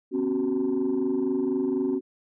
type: tone cluster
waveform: sine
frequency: 249.7 / 273.8 / 373.2 Hz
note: B3 / C#4 / F#4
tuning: +19 / -21 / +15 cents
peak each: -28 / -25 / -25 dBFS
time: 0.11-2.01 s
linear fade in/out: 50 ms
effects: tanh soft clip ceiling -18 dBFS